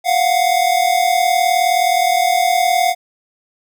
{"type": "tone pair together", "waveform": "square", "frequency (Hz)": [695.7, 735], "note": ["F5", "F#5"], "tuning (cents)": [-7, -12], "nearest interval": "minor second", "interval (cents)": 95, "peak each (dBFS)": -16, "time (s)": [0.04, 2.95], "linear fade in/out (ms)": 50, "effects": []}